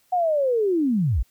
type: linear sweep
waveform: sine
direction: down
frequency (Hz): 743 to 40.39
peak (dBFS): -18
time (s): 0.12-1.23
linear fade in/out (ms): 10
effects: white hiss -63 dBFS RMS until 1.3 s